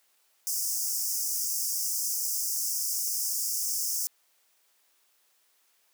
pink high-pass noise, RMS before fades -30 dBFS, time 0.47-4.07 s, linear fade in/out 0 ms, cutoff 5100 Hz, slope 96 dB/octave, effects white hiss -68 dBFS RMS until 5.93 s + high-pass 400 Hz 12 dB/octave

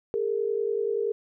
sine tone pair together, 408.2 / 458.7 Hz, G#4 / A#4, -30 / -28 cents, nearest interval major second, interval 202 cents, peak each -27 dBFS, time 0.14-1.12 s, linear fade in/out 0 ms, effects none

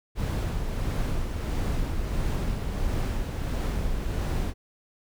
brown noise with tremolo, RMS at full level -26 dBFS, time 0.15-4.54 s, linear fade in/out 50 ms, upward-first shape sine, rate 1.5 Hz, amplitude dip 35%, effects none

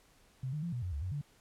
sine tone with pitch steps, 130.3 / 151.4 / 171.4 / 122.2 / 90.4 / 71.8 / 91.9 / 144.9 Hz, C3 / D#3 / F3 / B2 / F#2 / D2 / F#2 / D3, -7 / -47 / -32 / -18 / -40 / -39 / -11 / -23 cents, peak -34 dBFS, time 0.43-1.214 s, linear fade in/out 5 ms, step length 98 ms, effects pink hiss -65 dBFS RMS until 1.4 s + low-pass 12000 Hz 12 dB/octave

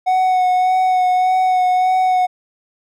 triangle tone with vibrato, 739 Hz, F#5, 2 cents flat, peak -10 dBFS, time 0.06-2.27 s, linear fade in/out 20 ms, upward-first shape sine, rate 1.7 Hz, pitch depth 17 cents each way, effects none

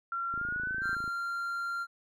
sine tone with pitch glide, 1371 to 1565.8 Hz, F6 to G6, -32 to -2 cents, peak -31 dBFS, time 0.12-0.95 s, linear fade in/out 2 ms, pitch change +230 cents, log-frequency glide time 0.33-0.83 s
click train, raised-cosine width 3 ms, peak -33 dBFS, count 21, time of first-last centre 0.34-1.078 s, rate 27.1 Hz
triangle tone, 1385 Hz, F6, 15 cents flat, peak -30 dBFS, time 0.81-1.87 s, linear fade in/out 50 ms
effects none

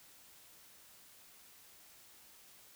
silence, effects white hiss -60 dBFS RMS until 2.75 s

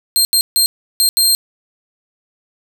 20% pulse tone bursts at uneven times, 4186 Hz, C8, in tune, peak -4 dBFS, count 5, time 0.16-0.25 / 0.33-0.41 / 0.56-0.66 / 1-1.09 / 1.17-1.35 s, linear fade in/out 0 ms, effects none

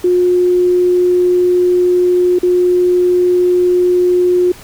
sine tone with dropouts, 358.7 Hz, F4, 46 cents sharp, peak -8 dBFS, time 0.04-4.52 s, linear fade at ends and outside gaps 5 ms, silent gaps 2.388-2.43 s, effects pink hiss -37 dBFS RMS until 4.63 s

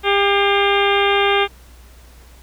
harmonic tone with a mistuned harmonic, 400.3 Hz, G4, 36 cents sharp, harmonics 1 / 2 / 3 / 4 / 5 / 6 / 7 / 8 / 9, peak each -17 / -20 / -22 / -23 / -24 / -25 / -25 / -26 / -27 dBFS, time 0.03-1.48 s, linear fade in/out 50 ms, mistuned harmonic 5, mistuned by +78 cents, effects added 60 Hz sine -42 dBFS peak until 2.42 s + pink hiss -49 dBFS RMS until 2.42 s

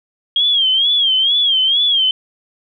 sine tone with vibrato, 3242 Hz, G#7, 42 cents flat, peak -11 dBFS, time 0.36-2.11 s, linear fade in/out 2 ms, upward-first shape sine, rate 2.2 Hz, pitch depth 110 cents each way, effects none

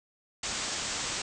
white low-pass noise, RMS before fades -34 dBFS, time 0.43-1.22 s, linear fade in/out 5 ms, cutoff 8200 Hz, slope 96 dB/octave, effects none

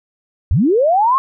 sine linear sweep, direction up, 58.9 to 1100 Hz, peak -10 dBFS, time 0.51-1.18 s, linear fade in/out 0 ms, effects none

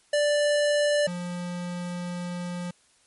square tone pair in turn, 587.3 / 176.58 Hz, D5 / F3, 0 / +19 cents, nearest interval octave + major sixth, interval 2081 cents, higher first, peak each -21 / -31 dBFS, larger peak first, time 0.13-1.07 / 1.07-2.71 s, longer second, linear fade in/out 5 ms, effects white hiss -62 dBFS RMS until 3.06 s + MP3 48 kbps

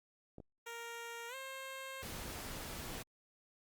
clicks, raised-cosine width 2 ms, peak -37 dBFS, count 2, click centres 0.383 / 0.402 s
10% pulse tone with pitch glide, 466.2 to 532.4 Hz, A#4 to C5, 0 to +30 cents, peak -36 dBFS, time 0.66-2.03 s, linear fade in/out 10 ms, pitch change +230 cents, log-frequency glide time 1.28-1.35 s
pink noise, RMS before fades -45 dBFS, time 2.02-3.03 s, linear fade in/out 10 ms
effects Opus 48 kbps

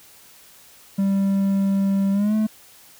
triangle tone with pitch glide, 196 to 216.2 Hz, G3 to A3, 0 to -30 cents, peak -15 dBFS, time 0.98-2.47 s, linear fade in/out 10 ms, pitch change +170 cents, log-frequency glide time 2.12-2.35 s, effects white hiss -49 dBFS RMS until 2.99 s

